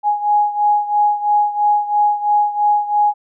sine beating tone pair, 830.6 / 833.6 Hz, G#5 / G#5, 0 / +6 cents, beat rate 3 Hz, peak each -14 / -18 dBFS, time 0.03-3.14 s, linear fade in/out 50 ms, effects none

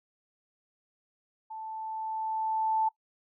sine tone with level ramp, 880 Hz, A5, in tune, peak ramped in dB -38 to -23 dBFS, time 1.5-2.89 s, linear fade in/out 10 ms, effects noise-tail reverb RT60 0.1 s tail -20 dB re dry

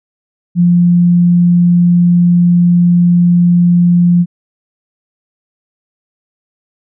sine tone, 174.7 Hz, F3, 1 cent sharp, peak -5 dBFS, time 0.55-4.26 s, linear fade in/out 50 ms, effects none

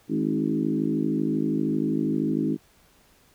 harmonic tone with a mistuned harmonic, 52.8 Hz, G#1, 29 cents sharp, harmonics 3 / 4 / 5 / 6 / 7 / 8, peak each -31 / -28 / -27 / -27 / -33 / -38 dBFS, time 0.08-2.58 s, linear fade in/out 50 ms, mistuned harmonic 5, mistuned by +34 cents, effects pink hiss -59 dBFS RMS until 3.34 s

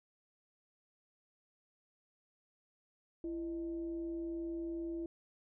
sine tone with frequency modulation, 334.7 Hz, E4, 26 cents sharp, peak -37 dBFS, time 3.24-5.06 s, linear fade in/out 2 ms, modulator 282 Hz, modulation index 0.31, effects none

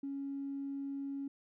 triangle tone with tanh clipping, 277.2 Hz, C#4, in tune, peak -37 dBFS, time 0.03-1.28 s, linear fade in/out 5 ms, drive 4 dB, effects none

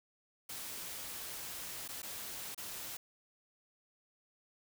white noise with dropouts, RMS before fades -44 dBFS, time 0.49-2.97 s, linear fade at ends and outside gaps 5 ms, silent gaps 1.879-1.887 / 2.02-2.029 / 2.547-2.577 s, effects none

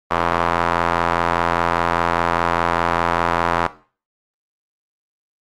square tone with band-pass filter, 42.49 Hz, F1, 47 cents flat, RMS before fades -19 dBFS, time 0.11-3.67 s, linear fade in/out 0 ms, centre 1100 Hz, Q 1.6, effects noise-tail reverb RT60 0.4 s tail -17 dB re dry + Opus 24 kbps

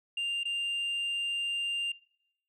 sine tone with dropouts, 2794 Hz, F7, in tune, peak -27 dBFS, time 0.17-1.92 s, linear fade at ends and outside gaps 5 ms, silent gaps 0.434-0.453 s, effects noise-tail reverb RT60 0.8 s tail -24 dB re dry + tanh soft clip ceiling -29 dBFS

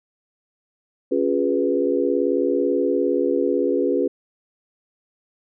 sine chord, C# dominant seventh, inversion none, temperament equal with one note detuned, 277.2 / 354.9 / 415.3 / 493.9 Hz, C#4 / E#4 / G#4 / B4, 0 / +28 / 0 / 0 cents, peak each -23 dBFS, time 1.11-4.08 s, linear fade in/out 10 ms, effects none

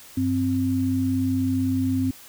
sine tone pair together, 97.99 / 261.6 Hz, G2 / C4, 0 / 0 cents, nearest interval octave + perfect fourth, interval 1700 cents, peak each -26 / -21 dBFS, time 0.17-2.11 s, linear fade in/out 5 ms, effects white hiss -46 dBFS RMS until 2.28 s

